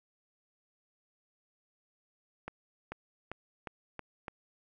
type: accelerating click train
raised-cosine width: 0.5 ms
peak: -24 dBFS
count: 6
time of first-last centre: 2.48-4.282 s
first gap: 440 ms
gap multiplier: 0.9
effects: none